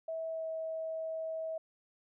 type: tone with pitch glide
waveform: sine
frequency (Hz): 649 to 643.8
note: E5 to E5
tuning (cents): -27 to -41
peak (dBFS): -35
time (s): 0.08-1.58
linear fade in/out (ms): 5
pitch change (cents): -14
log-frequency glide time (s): 0.3-0.46
effects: none